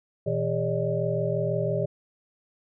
sine tone cluster, 119.8 / 162 / 405.2 / 565 / 611 Hz, A#2 / E3 / G#4 / C#5 / D#5, +48 / -30 / -43 / +33 / -32 cents, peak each -30 dBFS, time 0.26-1.86 s, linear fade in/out 10 ms, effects none

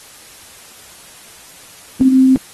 sine tone with quantisation, 261.6 Hz, C4, in tune, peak -6 dBFS, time 2.01-2.36 s, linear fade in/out 0 ms, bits 6, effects white hiss -40 dBFS RMS until 2.53 s + AAC 32 kbps

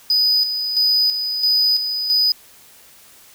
triangle tone with tremolo, 4978 Hz, D#8, in tune, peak -12 dBFS, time 0.1-2.32 s, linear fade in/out 2 ms, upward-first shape square, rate 1.5 Hz, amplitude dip 55%, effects white hiss -47 dBFS RMS until 3.34 s

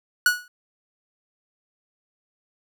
45% pulse tone with exponential decay, 1465 Hz, F#6, 18 cents flat, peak -12 dBFS, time 0.26-0.48 s, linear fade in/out 2 ms, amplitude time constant 46 ms, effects none

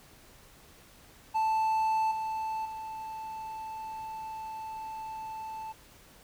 triangle tone with level steps, 880 Hz, A5, in tune, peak -23 / -29 / -35 dBFS, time 1.34-5.73 s, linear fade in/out 20 ms, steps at 2.11 / 2.65 s, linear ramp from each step 5 ms, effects pink hiss -56 dBFS RMS until 6.23 s

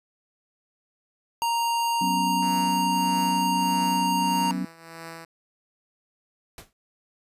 square tone, 932.3 Hz, A#5, in tune, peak -23 dBFS, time 1.42-4.51 s, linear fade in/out 0 ms
sine chord, F# suspended fourth, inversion none, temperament equal, 185 / 246.9 / 277.2 Hz, F#3 / B3 / C#4, 0 / 0 / 0 cents, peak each -28 / -32 / -31 dBFS, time 2.01-4.65 s, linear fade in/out 5 ms
5% pulse tone with tremolo, 164.81 Hz, E3, in tune, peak -25 dBFS, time 2.42-5.25 s, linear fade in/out 5 ms, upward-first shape triangle, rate 1.6 Hz, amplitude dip 80%
pink noise with exponential decay, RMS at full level -37 dBFS, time 6.58-6.73 s, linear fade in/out 1 ms, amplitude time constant 31 ms
effects resampled to 32000 Hz

